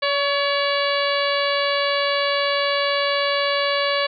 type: harmonic tone with a mistuned harmonic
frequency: 568 Hz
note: C#5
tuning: 42 cents sharp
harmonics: 1 / 2 / 3 / 4 / 5 / 6 / 7 / 8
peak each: -22 / -25 / -27 / -28 / -29 / -30 / -30 / -31 dBFS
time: 0.02-4.07 s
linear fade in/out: 10 ms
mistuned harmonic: 2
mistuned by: -23 cents
effects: none